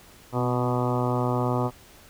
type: harmonic tone with a mistuned harmonic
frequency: 123.47 Hz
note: B2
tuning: in tune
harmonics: 1 / 2 / 3 / 4 / 5 / 6 / 7 / 8 / 9 / 10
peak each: -26 / -29 / -31 / -32 / -33 / -34 / -34 / -35 / -36 / -36 dBFS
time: 0.32-1.71 s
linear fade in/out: 50 ms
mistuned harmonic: 2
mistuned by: +29 cents
effects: pink hiss -51 dBFS RMS until 2.09 s